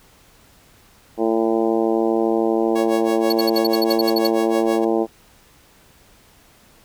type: harmonic tone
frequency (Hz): 112.7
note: A2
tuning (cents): +42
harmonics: 2 / 3 / 4 / 5 / 6 / 7 / 8 / 9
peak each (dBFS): -25 / -19 / -22 / -26 / -27 / -28 / -35 / -37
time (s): 1.17-5.07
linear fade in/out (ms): 50
type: tone with tremolo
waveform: sawtooth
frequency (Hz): 554.4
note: C#5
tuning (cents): 0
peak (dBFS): -20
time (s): 2.75-4.85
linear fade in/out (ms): 10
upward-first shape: sine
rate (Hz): 6.2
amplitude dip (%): 90
type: tone bursts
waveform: square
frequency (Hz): 4404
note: C#8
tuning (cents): -12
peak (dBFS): -20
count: 12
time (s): 3.3-4.272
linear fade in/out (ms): 5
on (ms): 26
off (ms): 60
effects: pink hiss -52 dBFS RMS until 6.84 s